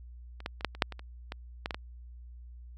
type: clicks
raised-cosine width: 0.3 ms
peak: -30 / -17 / -27 / -11 / -29 / -6 / -25 / -29 / -21 / -16 / -18 / -19 dBFS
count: 12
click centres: 0.404 / 0.461 / 0.609 / 0.647 / 0.75 / 0.822 / 0.923 / 0.994 / 1.321 / 1.659 / 1.708 / 1.745 s
effects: added 60 Hz sine -45 dBFS peak until 2.77 s